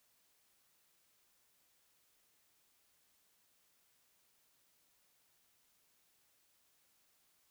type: silence
effects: white hiss -74 dBFS RMS until 7.5 s